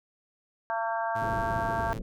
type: harmonic tone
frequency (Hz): 226.8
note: A#3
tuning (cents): -47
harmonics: 3 / 4 / 5 / 6 / 7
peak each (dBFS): -31 / -31 / -37 / -41 / -36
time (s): 0.7-1.93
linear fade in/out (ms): 0
type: tone with pitch glide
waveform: sawtooth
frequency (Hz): 110.4 to 111.23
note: A2 to A2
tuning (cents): +6 to +19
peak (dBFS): -33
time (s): 1.15-1.99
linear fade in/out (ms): 10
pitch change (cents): +13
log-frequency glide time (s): 1.73-1.83
type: low-pass noise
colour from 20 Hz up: pink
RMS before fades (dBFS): -36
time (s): 1.21-2.02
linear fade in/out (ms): 2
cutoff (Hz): 520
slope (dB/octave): 48
effects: none